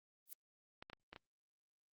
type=noise with exponential growth; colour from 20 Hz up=violet; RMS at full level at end=-44 dBFS; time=0.26-0.33 s; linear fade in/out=0 ms; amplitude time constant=15 ms
type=clicks; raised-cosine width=0.3 ms; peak=-34 dBFS; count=5; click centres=0.825 / 0.899 / 0.932 / 1.13 / 1.162 s
effects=Opus 24 kbps